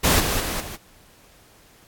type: noise with level steps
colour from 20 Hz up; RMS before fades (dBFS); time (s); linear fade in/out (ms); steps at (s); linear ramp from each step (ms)
pink; -17 / -23 / -27 / -35; 0.03-0.77; 20; 0.2 / 0.4 / 0.6; 2
effects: pink hiss -53 dBFS RMS until 1.87 s + AAC 64 kbps